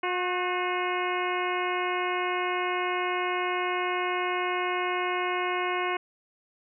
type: harmonic tone with a mistuned harmonic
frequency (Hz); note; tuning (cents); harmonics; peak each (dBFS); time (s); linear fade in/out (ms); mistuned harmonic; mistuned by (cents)
360; F#4; -47; 1 / 2 / 3 / 4 / 5 / 6 / 7 / 8; -31 / -33 / -31 / -37 / -39 / -34 / -38 / -40; 0.03-5.97; 5; 4; +58
effects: none